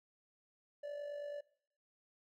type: tone with amplitude modulation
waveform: triangle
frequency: 581 Hz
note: D5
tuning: 19 cents flat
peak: -37 dBFS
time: 0.83-1.41 s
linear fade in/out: 10 ms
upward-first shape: sine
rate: 49.2 Hz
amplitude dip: 50%
effects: noise-tail reverb RT60 0.6 s tail -20 dB re dry